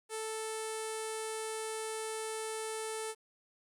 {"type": "tone with low-pass filter", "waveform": "sawtooth", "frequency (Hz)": 440, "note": "A4", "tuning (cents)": 0, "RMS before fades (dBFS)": -39, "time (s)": [0.09, 3.15], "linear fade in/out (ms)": 50, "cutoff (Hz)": 9300, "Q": 4.5, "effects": ["11-bit"]}